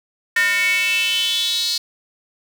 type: tone with high-pass filter sweep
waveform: square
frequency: 202.3 Hz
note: G#3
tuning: 45 cents flat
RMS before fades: -19 dBFS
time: 0.36-1.78 s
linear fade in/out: 5 ms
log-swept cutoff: 1800 to 4400 Hz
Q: 7.1
effects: none